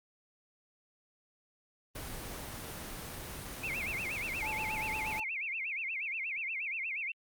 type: noise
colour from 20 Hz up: pink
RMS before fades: -42 dBFS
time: 1.95-5.2 s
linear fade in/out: 5 ms
type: tone with vibrato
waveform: sine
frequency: 2379 Hz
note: D7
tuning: 22 cents sharp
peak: -34 dBFS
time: 3.63-7.12 s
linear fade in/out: 5 ms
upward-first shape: sine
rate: 8.4 Hz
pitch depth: 230 cents each way
type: tone with tremolo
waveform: triangle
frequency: 868 Hz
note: A5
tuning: 24 cents flat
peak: -35 dBFS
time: 4.42-5.24 s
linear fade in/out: 10 ms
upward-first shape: triangle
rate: 11 Hz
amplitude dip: 25%
effects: Opus 24 kbps